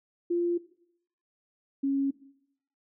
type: tone pair in turn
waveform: sine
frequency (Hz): 346.5 / 275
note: F4 / C#4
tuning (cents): -14 / -14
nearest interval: major third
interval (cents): 400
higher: first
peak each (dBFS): -24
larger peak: neither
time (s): 0.3-0.58 / 1.83-2.11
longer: neither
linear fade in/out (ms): 10
effects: noise-tail reverb RT60 0.7 s tail -17 dB re dry